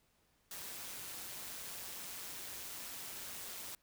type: noise with amplitude modulation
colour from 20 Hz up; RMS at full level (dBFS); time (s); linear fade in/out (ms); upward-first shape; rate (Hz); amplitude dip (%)
white; -44; 0.51-3.75; 2; sine; 186; 50
effects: pink hiss -74 dBFS RMS until 3.82 s